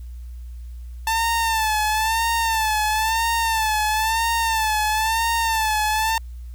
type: tone with vibrato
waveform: sawtooth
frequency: 887 Hz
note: A5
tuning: 14 cents sharp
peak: -15 dBFS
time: 1.07-6.18 s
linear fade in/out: 2 ms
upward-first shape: sine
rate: 1 Hz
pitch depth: 69 cents each way
effects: added 60 Hz sine -32 dBFS peak until 6.54 s + white hiss -60 dBFS RMS until 6.54 s